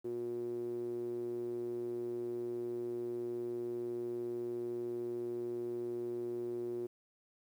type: tone with band-pass filter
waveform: sawtooth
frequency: 119.8 Hz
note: A#2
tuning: 48 cents sharp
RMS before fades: -39 dBFS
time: 0.04-6.87 s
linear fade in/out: 10 ms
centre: 360 Hz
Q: 8.2
effects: 11-bit